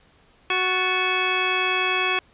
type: harmonic tone with a mistuned harmonic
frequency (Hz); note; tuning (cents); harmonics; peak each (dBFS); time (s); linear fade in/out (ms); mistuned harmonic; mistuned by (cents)
370; F#4; 0; 1 / 2 / 3 / 4 / 5 / 6 / 7 / 9; -29 / -31 / -27 / -31 / -31 / -28 / -25 / -28; 0.5-2.19; 2; 5; -94
effects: pink hiss -57 dBFS RMS until 2.33 s + resampled to 8000 Hz